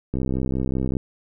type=click train; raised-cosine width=3 ms; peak=-12 dBFS; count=55; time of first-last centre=0.14-0.968 s; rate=65.2 Hz; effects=none